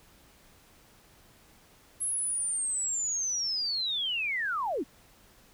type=linear sweep; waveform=sine; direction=down; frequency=10920 to 219.3 Hz; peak=-28 dBFS; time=2-4.84 s; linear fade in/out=20 ms; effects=pink hiss -59 dBFS RMS until 5.53 s